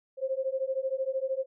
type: beating tone pair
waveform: sine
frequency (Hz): 523.3 / 536.3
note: C5 / C5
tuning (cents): 0 / +43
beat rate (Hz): 13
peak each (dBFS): -31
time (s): 0.17-1.46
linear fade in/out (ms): 50
effects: none